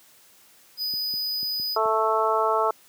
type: tone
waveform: square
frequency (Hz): 4978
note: D#8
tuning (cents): 0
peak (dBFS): -26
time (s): 0.77-1.78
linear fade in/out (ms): 50
type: clicks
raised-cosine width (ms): 3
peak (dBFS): -31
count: 5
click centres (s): 0.938 / 1.139 / 1.43 / 1.598 / 1.857
type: harmonic tone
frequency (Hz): 220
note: A3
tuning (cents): 0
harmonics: 2 / 3 / 4 / 5 / 6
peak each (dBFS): -26 / -26 / -26 / -26 / -26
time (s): 1.76-2.71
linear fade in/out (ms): 5
effects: white hiss -55 dBFS RMS until 2.88 s + high-pass 100 Hz 12 dB/octave